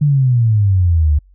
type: exponential sweep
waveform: sine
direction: down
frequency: 151.3 to 71.5 Hz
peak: -9 dBFS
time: 0.01-1.19 s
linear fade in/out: 10 ms
effects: added 47 Hz sine -44 dBFS peak until 1.34 s